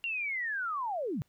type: linear sweep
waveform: sine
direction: down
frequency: 2794 to 113.2 Hz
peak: -31 dBFS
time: 0.04-1.22 s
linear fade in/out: 0 ms
effects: pink hiss -73 dBFS RMS until 1.28 s

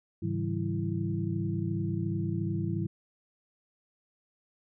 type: tone cluster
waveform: sine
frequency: 104 / 138.2 / 160.9 / 192.3 / 331.5 Hz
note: G#2 / C#3 / E3 / G3 / E4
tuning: +3 / -5 / -42 / -33 / +10 cents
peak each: -33 / -37 / -34 / -35 / -36 dBFS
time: 0.22-2.87 s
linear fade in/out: 10 ms
effects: none

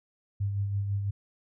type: tone with tremolo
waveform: sine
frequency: 100 Hz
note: G2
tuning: 35 cents sharp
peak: -25 dBFS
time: 0.4-1.11 s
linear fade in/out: 10 ms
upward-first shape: sine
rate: 6 Hz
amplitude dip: 40%
effects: none

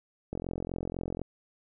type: click train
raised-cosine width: 2 ms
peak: -21 dBFS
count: 40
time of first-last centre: 0.33-1.216 s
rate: 44 Hz
effects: none

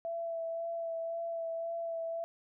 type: tone with vibrato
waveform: sine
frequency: 666 Hz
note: E5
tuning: 18 cents sharp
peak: -34 dBFS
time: 0.05-2.24 s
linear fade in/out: 0 ms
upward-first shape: sine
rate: 1.9 Hz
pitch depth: 17 cents each way
effects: none

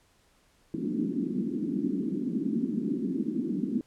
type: band-pass noise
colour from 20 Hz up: pink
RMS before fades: -30 dBFS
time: 0.74-3.81 s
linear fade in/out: 2 ms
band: 190 to 330 Hz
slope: 48 dB/octave
effects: pink hiss -65 dBFS RMS until 3.86 s + low-pass 11000 Hz 12 dB/octave

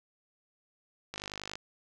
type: click train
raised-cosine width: 0.2 ms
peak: -21 dBFS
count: 22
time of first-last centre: 1.14-1.555 s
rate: 50.6 Hz
effects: none

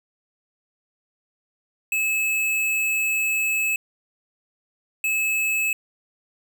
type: tone pair in turn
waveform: square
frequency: 2595 / 2595 Hz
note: E7 / E7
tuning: -28 / -28 cents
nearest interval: unison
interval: 0 cents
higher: neither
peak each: -21 dBFS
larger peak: neither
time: 1.92-3.76 / 5.04-5.73 s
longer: first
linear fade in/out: 2 ms
effects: none

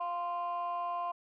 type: tone pair together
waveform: sine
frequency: 698.5 / 1042.3 Hz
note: F5 / C6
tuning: 0 / -7 cents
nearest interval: perfect fifth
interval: 693 cents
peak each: -34 / -33 dBFS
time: 0-1.12 s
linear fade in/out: 10 ms
effects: tanh soft clip ceiling -29 dBFS

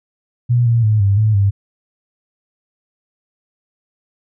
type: tone with pitch steps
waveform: sine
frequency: 121.1 / 116.8 / 107.7 / 99.3 / 108.3 / 99.5 Hz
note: B2 / A#2 / A2 / G2 / A2 / G2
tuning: -34 / +4 / -37 / +23 / -27 / +26 cents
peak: -10 dBFS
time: 0.49-1.51 s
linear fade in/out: 20 ms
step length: 170 ms
effects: none

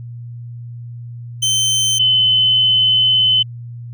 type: tone pair in turn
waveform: 25% pulse / sine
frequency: 3092 / 3039 Hz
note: G7 / F#7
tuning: -24 / +46 cents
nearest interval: unison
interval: 30 cents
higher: first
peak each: -10 dBFS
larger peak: neither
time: 1.42-1.99 / 1.99-3.43 s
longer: second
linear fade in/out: 10 ms
effects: added 119 Hz sine -28 dBFS peak until 3.93 s

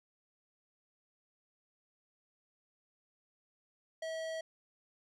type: tone with hard clipping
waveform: sine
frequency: 645 Hz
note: E5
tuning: 38 cents flat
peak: -39 dBFS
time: 4.02-4.41 s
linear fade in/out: 5 ms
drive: 17 dB
effects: none

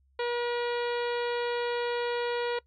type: harmonic tone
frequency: 480 Hz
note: B4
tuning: 49 cents flat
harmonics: 1 / 2 / 3 / 4 / 5 / 6 / 7 / 8 / 9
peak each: -29 / -35 / -39 / -41 / -43 / -45 / -46 / -47 / -48 dBFS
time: 0.19-2.59 s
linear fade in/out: 5 ms
effects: noise-tail reverb RT60 0.1 s tail -23 dB re dry + added 67 Hz sine -63 dBFS peak until 2.66 s

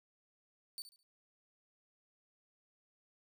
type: tone with echo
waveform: sawtooth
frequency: 4534 Hz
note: C#8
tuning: 38 cents sharp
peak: -39 dBFS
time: 0.78-0.82 s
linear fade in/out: 0 ms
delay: 70 ms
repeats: 3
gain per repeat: -12 dB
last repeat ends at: 1.03 s
effects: none

